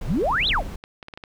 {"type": "noise", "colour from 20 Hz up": "brown", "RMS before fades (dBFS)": -30, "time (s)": [0.01, 0.76], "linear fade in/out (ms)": 5}
{"type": "exponential two-way sweep", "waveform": "sine", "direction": "up then down", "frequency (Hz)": [108, 4186, 450.8], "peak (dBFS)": -19, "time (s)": [0.06, 0.63], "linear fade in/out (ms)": 50, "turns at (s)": 0.48}
{"type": "clicks", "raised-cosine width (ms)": 0.3, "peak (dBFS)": -22, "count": 6, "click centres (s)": [0.839, 1.028, 1.084, 1.138, 1.175, 1.238]}
{"effects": []}